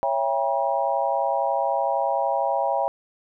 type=chord; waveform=sine; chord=C# diminished seventh; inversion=none; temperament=just; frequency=554.4 / 665.2 / 798.3 / 957.9 Hz; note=C#5 / E5 / G5 / Bb5; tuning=0 / +16 / +31 / +47 cents; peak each=-26 / -26 / -25 / -27 dBFS; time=0.03-2.88 s; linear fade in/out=0 ms; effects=none

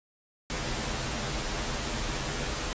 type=noise with comb filter; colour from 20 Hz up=pink; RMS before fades=-32 dBFS; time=0.5-2.73 s; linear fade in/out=0 ms; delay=11 ms; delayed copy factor=-0.65; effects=resampled to 16000 Hz

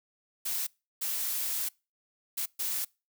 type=noise bursts at uneven times; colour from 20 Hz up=blue; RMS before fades=-32 dBFS; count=4; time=0.45-0.67 / 1.01-1.69 / 2.37-2.46 / 2.59-2.85 s; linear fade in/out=10 ms; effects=noise-tail reverb RT60 0.3 s tail -26 dB re dry

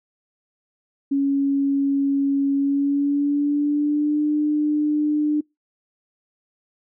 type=tone with pitch glide; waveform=sine; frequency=277.8 to 299.5 Hz; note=C#4 to D4; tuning=+4 to +34 cents; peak=-17 dBFS; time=1.11-5.41 s; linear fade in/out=10 ms; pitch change=+130 cents; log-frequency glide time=2.55-4.23 s; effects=noise-tail reverb RT60 0.2 s tail -26 dB re dry

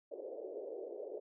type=band-pass noise; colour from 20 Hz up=pink; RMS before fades=-45 dBFS; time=0.11-1.2 s; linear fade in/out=10 ms; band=380 to 580 Hz; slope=48 dB/octave; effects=none

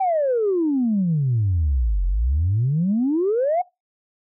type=exponential two-way sweep; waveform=sine; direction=down then up; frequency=790 to 43 to 747 Hz; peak=-16 dBFS; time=0-3.62 s; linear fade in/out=10 ms; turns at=2.06 s; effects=noise-tail reverb RT60 0.2 s tail -21 dB re dry + tanh soft clip ceiling -13 dBFS

